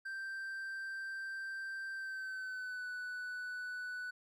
triangle tone with pitch glide, 1568 to 1487.7 Hz, G6 to F#6, 0 to +9 cents, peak -38 dBFS, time 0.05-4.11 s, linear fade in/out 10 ms, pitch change -91 cents, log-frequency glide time 1.93-2.88 s, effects none

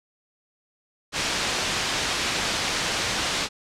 white low-pass noise, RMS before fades -26 dBFS, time 1.12-3.49 s, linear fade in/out 50 ms, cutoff 5100 Hz, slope 12 dB/octave, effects low-pass 9000 Hz 12 dB/octave

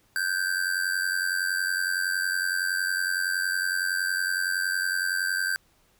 square tone with amplitude modulation, 1561 Hz, G6, 8 cents flat, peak -22 dBFS, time 0.16-5.56 s, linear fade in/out 0 ms, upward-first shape sine, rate 90.8 Hz, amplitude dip 75%, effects pink hiss -64 dBFS RMS until 5.99 s

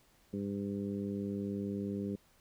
harmonic tone, 100 Hz, G2, 35 cents sharp, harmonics 1 / 2 / 3 / 4 / 5, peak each -44 / -36 / -42 / -42 / -48 dBFS, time 0.33-2.16 s, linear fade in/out 5 ms, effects pink hiss -67 dBFS RMS until 2.4 s

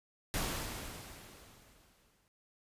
pink noise with exponential decay, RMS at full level -34 dBFS, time 0.34-2.28 s, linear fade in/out 0 ms, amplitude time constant 420 ms, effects resampled to 32000 Hz

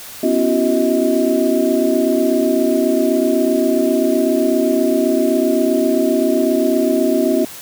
sine tone cluster, 248.4 / 276.1 / 337 / 373.4 / 635 Hz, B3 / C#4 / E4 / F#4 / D#5, +10 / -7 / +38 / +16 / +35 cents, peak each -19 dBFS, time 0.23-7.45 s, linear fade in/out 5 ms, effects white hiss -34 dBFS RMS until 7.61 s

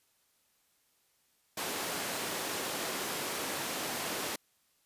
pink high-pass noise, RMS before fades -36 dBFS, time 1.57-4.36 s, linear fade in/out 5 ms, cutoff 270 Hz, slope 12 dB/octave, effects white hiss -72 dBFS RMS until 4.85 s + resampled to 32000 Hz

